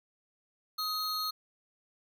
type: tone pair together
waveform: square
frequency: 1259 / 4257 Hz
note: D#6 / C8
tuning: +20 / +29 cents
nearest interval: octave + major sixth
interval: 2109 cents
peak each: -36 / -34 dBFS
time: 0.78-1.31 s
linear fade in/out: 10 ms
effects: none